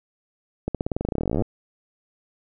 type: accelerating click train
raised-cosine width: 2 ms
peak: -11 dBFS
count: 27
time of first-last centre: 0.68-1.422 s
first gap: 67 ms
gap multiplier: 0.92
effects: none